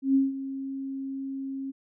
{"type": "tone with ADSR envelope", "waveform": "sine", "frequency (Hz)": 270.2, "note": "C#4", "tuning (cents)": -44, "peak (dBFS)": -17, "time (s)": [0.02, 1.72], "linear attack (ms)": 130, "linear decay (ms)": 170, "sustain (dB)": -14, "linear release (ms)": 22, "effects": []}